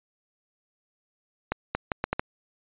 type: accelerating click train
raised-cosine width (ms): 0.5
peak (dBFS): -10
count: 6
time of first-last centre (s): 1.52-2.195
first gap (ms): 230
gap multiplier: 0.73
effects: resampled to 8000 Hz